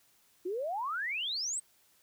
sine exponential sweep, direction up, 342.3 to 8520 Hz, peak -32 dBFS, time 0.45-1.6 s, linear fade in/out 10 ms, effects white hiss -67 dBFS RMS until 2.02 s

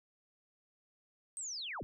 sine linear sweep, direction down, 8470 to 31.74 Hz, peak -39 dBFS, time 1.37-1.83 s, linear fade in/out 0 ms, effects none

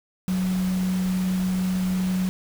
sine tone in noise, 185 Hz, F#3, in tune, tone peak -21 dBFS, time 0.28-2.29 s, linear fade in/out 0 ms, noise pink, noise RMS -37 dBFS, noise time 0.28-2.29 s, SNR +13 dB, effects none

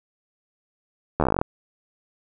slowing click train, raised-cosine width 1 ms, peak -6 dBFS, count 13, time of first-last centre 1.2-1.415 s, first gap 12 ms, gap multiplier 1.07, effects none

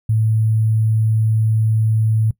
sine tone with sample-and-hold, 110 Hz, A2, in tune, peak -13 dBFS, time 0.09-2.31 s, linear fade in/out 5 ms, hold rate 11025 Hz, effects noise-tail reverb RT60 0.1 s tail -20 dB re dry

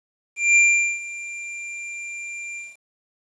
square tone with ADSR envelope, 2378 Hz, D7, 21 cents sharp, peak -12 dBFS, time 0.36-2.77 s, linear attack 200 ms, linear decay 430 ms, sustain -19 dB, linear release 200 ms, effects resampled to 22050 Hz + 9-bit

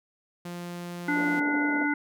sawtooth tone, 174.7 Hz, F3, 1 cent sharp, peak -31 dBFS, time 0.45-1.4 s, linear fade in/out 5 ms
harmonic tone, 292.4 Hz, D4, 7 cents flat, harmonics 1 / 3 / 5 / 7, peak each -26 / -33 / -29 / -31 dBFS, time 1.08-1.94 s, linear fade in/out 5 ms
pink band-pass noise, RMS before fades -38 dBFS, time 1.13-1.88 s, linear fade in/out 50 ms, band 220 to 770 Hz, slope 48 dB/octave
effects none

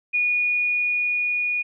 sine tone with level ramp, 2452 Hz, D#7, 26 cents flat, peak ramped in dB -18 to -21 dBFS, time 0.13-1.63 s, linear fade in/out 20 ms, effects none

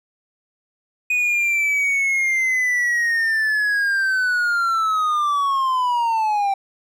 triangle linear sweep, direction down, 2489 to 777 Hz, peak -15 dBFS, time 1.1-6.54 s, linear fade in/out 5 ms, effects none

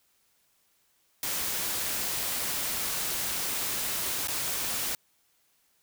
white noise with dropouts, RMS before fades -31 dBFS, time 1.23-4.95 s, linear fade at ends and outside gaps 1 ms, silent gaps 4.273-4.283 s, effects white hiss -69 dBFS RMS until 5.82 s

